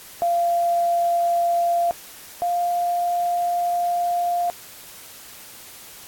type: tone pair in turn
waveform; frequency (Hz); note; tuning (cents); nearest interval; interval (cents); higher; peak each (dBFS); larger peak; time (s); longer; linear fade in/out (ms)
sine; 690 / 700.4; F5 / F5; -21 / +5; unison; 26; second; -17 / -19; first; 0.22-1.91 / 2.42-4.5; second; 0
effects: white hiss -42 dBFS RMS until 6.07 s + AAC 64 kbps